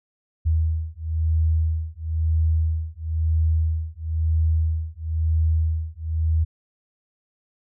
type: beating tone pair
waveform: sine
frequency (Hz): 79.5 / 80.5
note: D#2 / E2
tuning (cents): +38 / -41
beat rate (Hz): 1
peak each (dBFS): -22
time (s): 0.45-6.45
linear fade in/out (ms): 20
effects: none